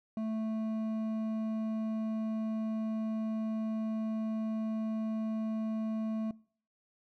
sine tone with hard clipping, 220 Hz, A3, in tune, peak -34 dBFS, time 0.17-6.31 s, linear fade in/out 2 ms, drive 8 dB, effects noise-tail reverb RT60 0.5 s tail -23 dB re dry

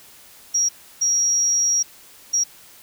sine tone bursts at uneven times, 5670 Hz, F8, 25 cents sharp, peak -16 dBFS, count 3, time 0.54-0.69 / 1.01-1.83 / 2.33-2.44 s, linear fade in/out 10 ms, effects white hiss -47 dBFS RMS until 2.82 s

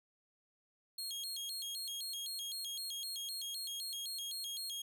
sawtooth tone with vibrato, 3729 Hz, A#7, in tune, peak -37 dBFS, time 0.98-4.82 s, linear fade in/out 5 ms, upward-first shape square, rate 3.9 Hz, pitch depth 230 cents each way, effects none

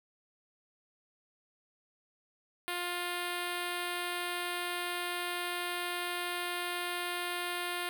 5% pulse tone with notch filter, 352.7 Hz, F4, 17 cents sharp, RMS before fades -36 dBFS, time 2.68-7.89 s, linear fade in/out 0 ms, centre 5600 Hz, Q 1.5, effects none

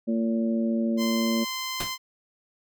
harmonic tone, 113.9 Hz, A#2, 40 cents flat, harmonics 2 / 3 / 4 / 5, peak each -23 / -32 / -40 / -33 dBFS, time 0.07-1.45 s, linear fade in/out 20 ms
10% pulse tone, 1037 Hz, C6, 16 cents flat, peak -21 dBFS, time 0.97-1.98 s, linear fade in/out 50 ms
pink noise with exponential decay, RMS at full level -26 dBFS, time 1.8-1.95 s, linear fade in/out 5 ms, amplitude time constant 31 ms
effects none

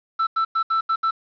triangle tone bursts at uneven times, 1328 Hz, E6, 12 cents sharp, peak -16 dBFS, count 6, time 0.19-0.27 / 0.36-0.45 / 0.55-0.63 / 0.7-0.81 / 0.89-0.96 / 1.03-1.11 s, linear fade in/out 10 ms, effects resampled to 11025 Hz + 8-bit

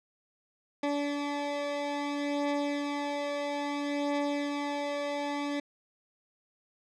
20% pulse beating tone pair, 287.5 / 288.1 Hz, D4 / D4, -37 / -33 cents, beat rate 0.6 Hz, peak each -32 / -26 dBFS, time 0.83-5.6 s, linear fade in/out 5 ms, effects low-pass 5000 Hz 12 dB/octave

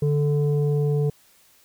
sine tone pair together, 146.53 / 439.1 Hz, D3 / A4, -4 / -4 cents, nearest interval octave + perfect fifth, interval 1900 cents, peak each -18 / -23 dBFS, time 0.02-1.1 s, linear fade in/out 5 ms, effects tanh soft clip ceiling -14 dBFS + white hiss -57 dBFS RMS until 1.64 s

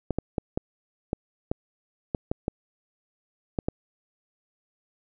clicks, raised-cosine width 2 ms, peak -12 dBFS, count 11, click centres 0.107 / 0.186 / 0.382 / 0.575 / 1.131 / 1.515 / 2.148 / 2.315 / 2.481 / 3.588 / 3.685 s, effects none

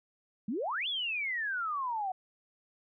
sine exponential two-way sweep, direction up then down, 193.3 to 3516 to 730 Hz, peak -31 dBFS, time 0.48-2.12 s, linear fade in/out 5 ms, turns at 0.88 s, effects none

